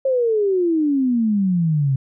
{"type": "exponential sweep", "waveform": "sine", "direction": "down", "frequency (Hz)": [543, 130.81], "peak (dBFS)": -15, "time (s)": [0.05, 1.96], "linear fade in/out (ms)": 5, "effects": []}